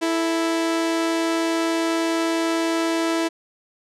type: tone pair together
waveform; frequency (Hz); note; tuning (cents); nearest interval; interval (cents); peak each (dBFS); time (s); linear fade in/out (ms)
sawtooth; 329.6 / 440.6; E4 / A4; 0 / +2; perfect fourth; 502; -16 / -28; 0.01-3.29; 20
effects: low-pass 9000 Hz 12 dB/octave